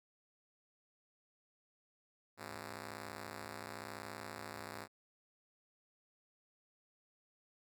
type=ring-modulated tone; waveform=5% pulse; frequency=155.2 Hz; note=D#3; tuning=4 cents flat; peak=-31 dBFS; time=2.37-4.88 s; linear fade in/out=50 ms; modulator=47.1 Hz; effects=none